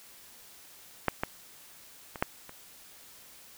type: clicks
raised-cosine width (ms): 0.5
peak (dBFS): -9 / -13 / -24 / -10 / -29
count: 5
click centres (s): 1.083 / 1.235 / 2.158 / 2.225 / 2.494
effects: white hiss -53 dBFS RMS until 3.57 s